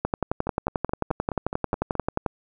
two click trains, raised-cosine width 1 ms, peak -15 / -9 dBFS, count 8 / 26, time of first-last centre 0.47-1.953 / 0.05-2.262 s, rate 4.72 / 11.3 Hz, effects none

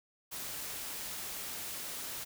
white noise, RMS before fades -41 dBFS, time 0.31-2.25 s, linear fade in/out 20 ms, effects none

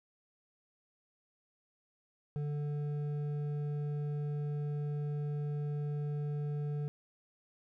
sine tone with hard clipping, 146.83 Hz, D3, in tune, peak -35 dBFS, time 2.36-6.88 s, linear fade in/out 0 ms, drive 7 dB, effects none

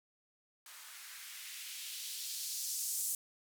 violet noise with band-pass filter sweep, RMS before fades -42 dBFS, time 0.66-3.15 s, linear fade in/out 2 ms, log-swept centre 1100 to 8200 Hz, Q 1.4, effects none

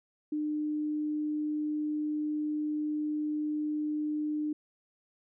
sine tone, 301.8 Hz, D4, 47 cents sharp, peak -29 dBFS, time 0.32-4.53 s, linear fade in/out 5 ms, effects none

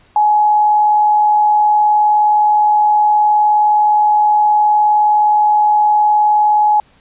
sine tone with amplitude modulation, 843 Hz, G#5, 26 cents sharp, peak -7 dBFS, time 0.16-6.8 s, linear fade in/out 2 ms, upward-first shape sine, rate 79.3 Hz, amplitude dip 25%, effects pink hiss -51 dBFS RMS until 7 s + resampled to 8000 Hz

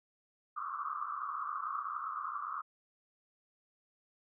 white band-pass noise, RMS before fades -39 dBFS, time 0.56-2.62 s, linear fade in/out 20 ms, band 1100 to 1300 Hz, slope 96 dB/octave, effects none

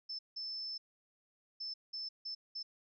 sine tone bursts at uneven times, 5274 Hz, E8, in tune, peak -39 dBFS, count 6, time 0.09-0.19 / 0.36-0.78 / 1.6-1.74 / 1.93-2.09 / 2.25-2.35 / 2.55-2.63 s, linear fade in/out 10 ms, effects none

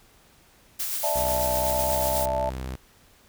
blue noise with tremolo, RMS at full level -28 dBFS, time 0.79-2.26 s, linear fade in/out 10 ms, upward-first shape sine, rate 8.1 Hz, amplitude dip 30%
sine chord, D suspended second, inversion none, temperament equal, 587.3 / 659.3 / 880 Hz, D5 / E5 / A5, 0 / 0 / 0 cents, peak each -28 dBFS, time 1.03-2.5 s, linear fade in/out 10 ms
sawtooth tone with pitch glide, 62.8 to 64.57 Hz, B1 to C2, +30 to -22 cents, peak -27 dBFS, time 1.15-2.76 s, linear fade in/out 10 ms, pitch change +48 cents, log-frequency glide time 1.55-1.86 s
effects pink hiss -57 dBFS RMS until 3.28 s

